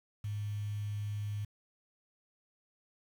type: tone with quantisation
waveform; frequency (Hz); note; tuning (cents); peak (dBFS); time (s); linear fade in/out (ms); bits
sine; 103.83; G#2; 0; -34; 0.24-1.45; 5; 9
effects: none

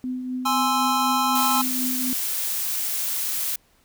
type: tone with tremolo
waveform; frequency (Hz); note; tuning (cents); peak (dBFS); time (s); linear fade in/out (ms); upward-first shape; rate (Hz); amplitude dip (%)
sine; 253.8; B3; +47; -24; 0.04-2.13; 0; triangle; 4; 45
type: chord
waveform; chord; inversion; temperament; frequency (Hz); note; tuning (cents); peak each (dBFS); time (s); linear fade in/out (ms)
square; Ab augmented; none; equal; 830.6 / 1046.5 / 1318.5; Ab5 / C6 / E6; 0 / 0 / 0; -25; 0.45-1.62; 10
type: noise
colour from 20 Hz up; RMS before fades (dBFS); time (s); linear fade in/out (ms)
blue; -26; 1.35-3.56; 5
effects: pink hiss -61 dBFS RMS until 3.84 s

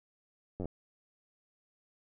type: slowing click train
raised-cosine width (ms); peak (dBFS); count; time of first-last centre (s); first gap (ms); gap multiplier
2; -25; 6; 0.6-0.656; 10; 1.06
effects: none

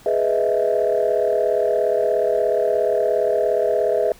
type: chord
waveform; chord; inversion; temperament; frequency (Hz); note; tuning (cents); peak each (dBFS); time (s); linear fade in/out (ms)
sine; E major seventh; first; equal with one note detuned; 417.5 / 493.9 / 622.3 / 659.3; G#4 / B4 / D#5 / E5; +9 / 0 / 0 / 0; -21; 0.06-4.12; 2
effects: tanh soft clip ceiling -9 dBFS + pink hiss -48 dBFS RMS until 4.19 s

